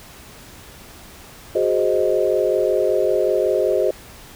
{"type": "chord", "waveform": "sine", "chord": "Ab dominant seventh", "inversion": "third", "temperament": "equal", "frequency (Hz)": [370, 415.3, 523.3, 622.3], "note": ["Gb4", "Ab4", "C5", "Eb5"], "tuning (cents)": [0, 0, 0, 0], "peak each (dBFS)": -21, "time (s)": [1.55, 3.91], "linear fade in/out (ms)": 5, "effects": ["pink hiss -42 dBFS RMS until 4.35 s"]}